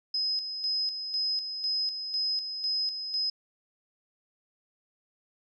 sine tone with tremolo, 5070 Hz, D#8, 32 cents sharp, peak -26 dBFS, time 0.14-3.3 s, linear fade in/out 5 ms, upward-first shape square, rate 2 Hz, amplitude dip 55%, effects none

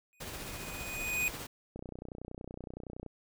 square tone with exponential growth, 2484 Hz, D#7, 3 cents flat, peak -28 dBFS, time 0.13-1.28 s, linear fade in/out 0 ms, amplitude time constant 250 ms
pink noise with tremolo, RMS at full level -41 dBFS, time 0.2-1.47 s, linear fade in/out 10 ms, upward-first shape sine, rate 15 Hz, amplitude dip 30%
click train, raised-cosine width 2 ms, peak -29 dBFS, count 41, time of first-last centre 1.76-3.063 s, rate 30.7 Hz
effects none

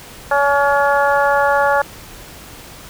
harmonic tone, 282.8 Hz, C#4, 35 cents sharp, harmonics 2 / 3 / 4 / 5 / 6, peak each -16 / -16 / -21 / -19 / -22 dBFS, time 0.31-1.82 s, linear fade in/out 5 ms, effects pink hiss -37 dBFS RMS until 2.89 s

